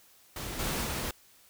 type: noise with level steps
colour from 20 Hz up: pink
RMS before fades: -38 / -32 / -34 dBFS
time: 0.36-1.11 s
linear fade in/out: 2 ms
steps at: 0.59 / 0.84 s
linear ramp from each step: 5 ms
effects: white hiss -60 dBFS RMS until 1.49 s